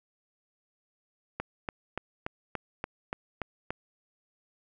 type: click train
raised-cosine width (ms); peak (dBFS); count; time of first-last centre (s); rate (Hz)
0.5; -17; 9; 1.4-3.705; 3.47
effects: none